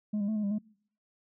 sine tone with pitch steps, 210.3 / 201.7 / 217.6 / 211.3 / 200.4 / 211.7 Hz, G#3 / G3 / A3 / G#3 / G3 / G#3, +22 / +50 / -19 / +30 / +38 / +33 cents, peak -25 dBFS, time 0.13-0.586 s, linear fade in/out 10 ms, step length 76 ms, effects noise-tail reverb RT60 0.6 s tail -26 dB re dry + tanh soft clip ceiling -27 dBFS

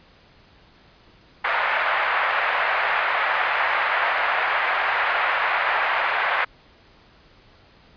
white band-pass noise, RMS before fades -22 dBFS, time 1.44-6.45 s, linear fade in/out 10 ms, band 640 to 2100 Hz, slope 24 dB/octave, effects pink hiss -53 dBFS RMS until 7.96 s + resampled to 11025 Hz

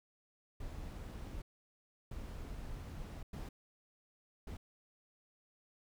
brown noise bursts at uneven times, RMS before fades -45 dBFS, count 4, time 0.6-1.42 / 2.11-3.23 / 3.33-3.49 / 4.47-4.57 s, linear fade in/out 5 ms, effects none

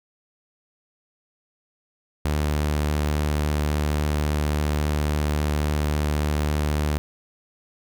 sawtooth tone, 74.7 Hz, D2, 30 cents sharp, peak -17 dBFS, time 2.25-6.98 s, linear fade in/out 0 ms, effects none

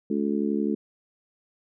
harmonic tone, 71.8 Hz, D2, 39 cents flat, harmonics 3 / 4 / 5 / 6, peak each -26 / -28 / -30 / -32 dBFS, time 0.1-0.75 s, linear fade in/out 5 ms, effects none

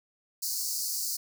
pink high-pass noise, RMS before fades -32 dBFS, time 0.42-1.17 s, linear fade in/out 10 ms, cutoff 4400 Hz, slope 96 dB/octave, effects none

